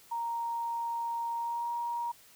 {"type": "tone with pitch glide", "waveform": "sine", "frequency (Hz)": [932.3, 944.8], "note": ["A#5", "A#5"], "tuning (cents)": [0, 23], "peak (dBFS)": -31, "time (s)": [0.11, 2.12], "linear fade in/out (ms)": 10, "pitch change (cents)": 23, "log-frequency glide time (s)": [1.36, 1.7], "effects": ["white hiss -58 dBFS RMS until 2.35 s"]}